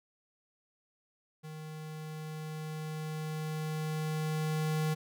square tone with level ramp, 155.56 Hz, D#3, in tune, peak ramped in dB -43 to -29 dBFS, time 1.43-4.95 s, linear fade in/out 20 ms, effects none

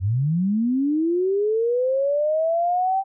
sine linear sweep, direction up, 87.31 to 784 Hz, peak -18 dBFS, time 0-3.04 s, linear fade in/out 50 ms, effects none

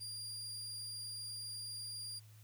30% pulse tone, 4792 Hz, D8, 34 cents sharp, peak -40 dBFS, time 0-2.2 s, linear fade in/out 20 ms, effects added 107 Hz sine -56 dBFS peak until 2.43 s + white hiss -67 dBFS RMS until 2.43 s

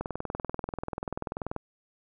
click train, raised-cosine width 1 ms, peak -18 dBFS, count 33, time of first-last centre 0.01-1.563 s, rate 20.6 Hz, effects none

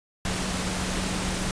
sine tone in noise, 185 Hz, F#3, in tune, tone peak -32 dBFS, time 0.25-1.51 s, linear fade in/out 2 ms, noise pink, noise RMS -29 dBFS, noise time 0.25-1.51 s, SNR -6 dB, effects resampled to 22050 Hz

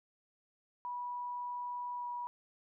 sine tone with pitch glide, 977 to 969.7 Hz, B5 to B5, -19 to -32 cents, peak -37 dBFS, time 0.85-2.27 s, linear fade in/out 0 ms, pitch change -13 cents, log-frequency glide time 1.96-2.06 s, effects none

